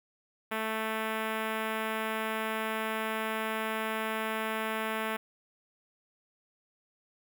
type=tone with notch filter; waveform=5% pulse; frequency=220 Hz; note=A3; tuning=in tune; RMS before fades=-33 dBFS; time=0.51-5.17 s; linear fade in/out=10 ms; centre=6200 Hz; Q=0.55; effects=none